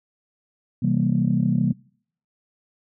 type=chord; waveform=sine; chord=C dominant seventh; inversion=none; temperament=just; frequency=130.81 / 163.52 / 196.22 / 235.5 Hz; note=C3 / E3 / G3 / Bb3; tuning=0 / -14 / +2 / +18 cents; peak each=-23 dBFS; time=0.82-1.73 s; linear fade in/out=10 ms; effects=noise-tail reverb RT60 0.6 s tail -25 dB re dry + tanh soft clip ceiling -8 dBFS

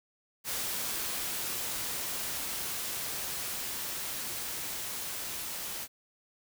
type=noise with level ramp; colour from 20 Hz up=white; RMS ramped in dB=-34 to -38 dBFS; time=0.44-5.88 s; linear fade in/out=50 ms; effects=none

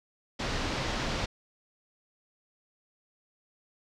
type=low-pass noise; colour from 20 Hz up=pink; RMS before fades=-32 dBFS; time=0.39-1.26 s; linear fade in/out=10 ms; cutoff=5600 Hz; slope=24 dB/octave; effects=none

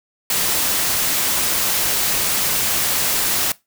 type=noise; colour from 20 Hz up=white; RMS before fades=-19 dBFS; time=0.3-3.52 s; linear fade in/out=2 ms; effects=noise-tail reverb RT60 0.2 s tail -20 dB re dry

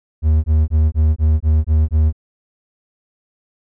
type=tone bursts; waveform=triangle; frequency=77.78 Hz; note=D#2; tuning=in tune; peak=-8 dBFS; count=8; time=0.22-2.127 s; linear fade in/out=50 ms; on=220 ms; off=21 ms; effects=none

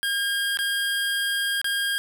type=tone with dropouts; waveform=25% pulse; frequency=1616 Hz; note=G#6; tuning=48 cents flat; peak=-19 dBFS; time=0.03-1.98 s; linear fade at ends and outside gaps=0 ms; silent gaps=0.572-0.589 / 1.615-1.644 s; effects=none

